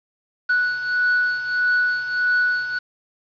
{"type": "beating tone pair", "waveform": "triangle", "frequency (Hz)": [1475, 1476.6], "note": ["F#6", "F#6"], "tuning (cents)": [-6, -4], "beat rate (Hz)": 1.6, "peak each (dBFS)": [-23, -17], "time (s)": [0.49, 2.79], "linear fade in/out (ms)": 10, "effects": ["resampled to 11025 Hz", "7-bit"]}